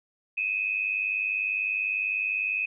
sine tone pair together, 2489 / 2589 Hz, D#7 / E7, 0 / -32 cents, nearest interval minor second, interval 68 cents, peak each -28 dBFS, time 0.37-2.66 s, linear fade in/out 10 ms, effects none

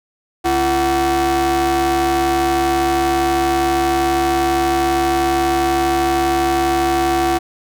45% pulse ring-modulated tone, 202.7 Hz, G#3, 42 cents flat, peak -11 dBFS, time 0.44-7.39 s, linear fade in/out 20 ms, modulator 543 Hz, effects none

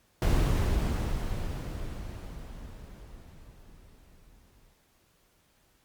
brown noise with exponential decay, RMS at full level -22 dBFS, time 0.22-4.73 s, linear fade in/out 1 ms, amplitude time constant 980 ms, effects pink hiss -67 dBFS RMS until 5.84 s + Opus 48 kbps

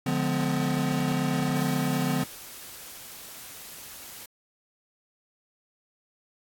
square chord, D diminished seventh, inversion none, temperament just, 146.83 / 176.2 / 211.4 / 253.7 Hz, D3 / F3 / Ab3 / Cb4, 0 / +16 / +31 / +47 cents, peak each -30 / -31 / -35 / -29 dBFS, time 0.06-2.24 s, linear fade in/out 5 ms
white noise, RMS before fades -43 dBFS, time 1.56-4.26 s, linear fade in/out 5 ms
effects AAC 64 kbps

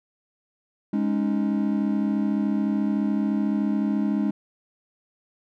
triangle chord, Ab suspended fourth, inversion none, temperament equal, 207.7 / 277.2 / 311.1 Hz, Ab3 / Db4 / Eb4, 0 / 0 / 0 cents, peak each -21 / -25 / -27 dBFS, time 0.93-4.31 s, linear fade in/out 5 ms, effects none

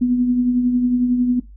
sine tone with tremolo, 246.9 Hz, B3, in tune, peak -12 dBFS, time 0.01-1.4 s, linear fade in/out 10 ms, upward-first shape triangle, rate 11 Hz, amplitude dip 50%, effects noise-tail reverb RT60 0.2 s tail -18 dB re dry + added 50 Hz sine -38 dBFS peak until 1.56 s

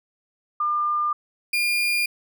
sine / 35% pulse tone pair in turn, 1201 / 2414 Hz, D6 / D7, +38 / +47 cents, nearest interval octave, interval 1209 cents, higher second, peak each -20 / -18 dBFS, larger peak second, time 0.6-1.13 / 1.53-2.06 s, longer neither, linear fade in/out 5 ms, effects none

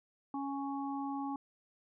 harmonic tone, 277.2 Hz, C#4, in tune, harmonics 1 / 3 / 4, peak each -37 / -40 / -45 dBFS, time 0.34-1.36 s, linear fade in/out 2 ms, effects none

